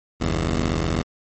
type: tone pair together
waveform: 10% pulse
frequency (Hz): 48.22 / 81.1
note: G1 / E2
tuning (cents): -28 / -28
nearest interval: major sixth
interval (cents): 900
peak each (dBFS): -15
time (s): 0.2-1.03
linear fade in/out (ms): 20
effects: MP3 32 kbps